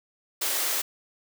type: high-pass noise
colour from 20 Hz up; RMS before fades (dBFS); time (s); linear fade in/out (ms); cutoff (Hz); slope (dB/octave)
white; -27; 0.41-0.82; 10; 310; 48
effects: none